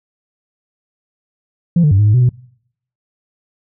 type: tone with pitch steps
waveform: sine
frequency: 171.5 / 148.9 / 97.1 / 104.5 / 105.6 / 125.5 / 123.8 Hz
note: F3 / D3 / G2 / G#2 / G#2 / B2 / B2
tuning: -31 / +24 / -16 / +11 / +29 / +28 / +5 cents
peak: -6 dBFS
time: 1.76-2.292 s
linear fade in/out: 5 ms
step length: 76 ms
effects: noise-tail reverb RT60 0.7 s tail -25 dB re dry + tanh soft clip ceiling -5 dBFS